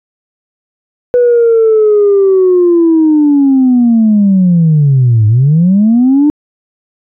sine linear two-way sweep, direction down then up, 493.9 to 104 to 302.5 Hz, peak -3 dBFS, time 1.14-6.3 s, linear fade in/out 0 ms, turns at 5.27 s, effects tanh soft clip ceiling -1 dBFS

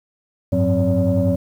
sine tone cluster, 93.6 / 104.1 / 180.5 / 264.3 / 568 Hz, F#2 / G#2 / F#3 / C4 / C#5, +20 / +5 / -43 / +18 / +42 cents, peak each -20 dBFS, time 0.52-1.36 s, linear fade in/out 10 ms, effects tanh soft clip ceiling -8 dBFS + 8-bit

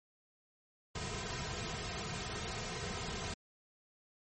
pink noise with comb filter, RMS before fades -40 dBFS, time 0.95-3.34 s, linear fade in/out 5 ms, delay 3.5 ms, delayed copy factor -0.8, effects MP3 32 kbps

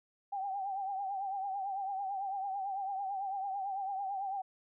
sine tone with vibrato, 783 Hz, G5, 2 cents flat, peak -34 dBFS, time 0.32-4.42 s, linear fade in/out 10 ms, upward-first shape triangle, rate 9 Hz, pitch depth 80 cents each way, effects none

